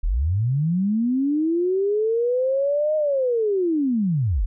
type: linear two-way sweep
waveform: sine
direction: up then down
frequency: 32.7 to 622.3 to 32.7 Hz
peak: -18 dBFS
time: 0.03-4.46 s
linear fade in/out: 10 ms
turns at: 2.96 s
effects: none